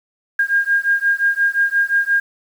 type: beating tone pair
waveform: sine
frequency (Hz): 1613 / 1618.7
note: G6 / G#6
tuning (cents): +49 / -45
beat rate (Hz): 5.7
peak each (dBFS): -17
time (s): 0.39-2.2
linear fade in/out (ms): 5
effects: 7-bit